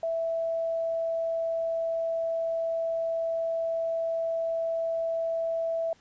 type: tone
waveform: sine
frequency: 659.3 Hz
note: E5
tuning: in tune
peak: -26 dBFS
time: 0.03-5.93 s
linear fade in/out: 2 ms
effects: pink hiss -61 dBFS RMS until 6 s + resampled to 16000 Hz